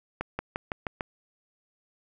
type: accelerating click train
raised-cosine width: 0.5 ms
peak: -15 dBFS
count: 6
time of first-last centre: 0.21-1.008 s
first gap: 180 ms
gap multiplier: 0.94
effects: none